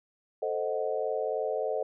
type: chord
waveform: sine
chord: A diminished seventh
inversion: none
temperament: equal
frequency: 440 / 523.3 / 622.3 / 740 Hz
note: A4 / C5 / Eb5 / Gb5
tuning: 0 / 0 / 0 / 0 cents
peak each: -32 / -33 / -33 / -37 dBFS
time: 0.42-1.83 s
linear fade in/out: 5 ms
effects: none